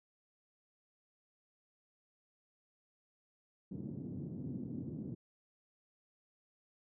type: band-pass noise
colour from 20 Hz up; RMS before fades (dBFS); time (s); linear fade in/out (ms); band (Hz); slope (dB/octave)
white; -43; 3.71-5.15; 10; 110 to 270; 24
effects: none